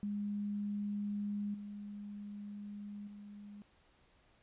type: tone with level steps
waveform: sine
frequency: 205.2 Hz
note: G#3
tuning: 21 cents flat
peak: -35 / -43 / -48 dBFS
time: 0.03-3.62 s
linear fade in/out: 0 ms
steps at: 1.54 / 3.07 s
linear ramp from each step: 5 ms
effects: pink hiss -69 dBFS RMS until 4.42 s + resampled to 8000 Hz